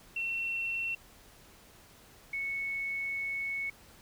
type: tone pair in turn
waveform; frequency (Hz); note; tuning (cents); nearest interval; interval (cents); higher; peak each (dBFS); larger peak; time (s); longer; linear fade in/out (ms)
sine; 2711 / 2209; E7 / C#7; +48 / -7; major third; 355; first; -31 / -32; first; 0.16-0.95 / 2.33-3.7; second; 5
effects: pink hiss -57 dBFS RMS until 4.01 s